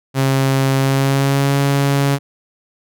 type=tone with pitch glide; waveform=sawtooth; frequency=135 to 139.76 Hz; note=C#3 to C#3; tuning=-45 to +15 cents; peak=-9 dBFS; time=0.14-2.19 s; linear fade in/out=50 ms; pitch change=+60 cents; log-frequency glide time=0.8-1.58 s; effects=none